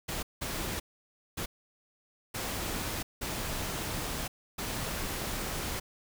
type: noise bursts at uneven times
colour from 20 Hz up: pink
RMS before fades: -35 dBFS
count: 6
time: 0.08-0.23 / 0.41-0.8 / 1.37-1.46 / 2.34-3.03 / 3.21-4.28 / 4.58-5.8 s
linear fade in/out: 10 ms
effects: none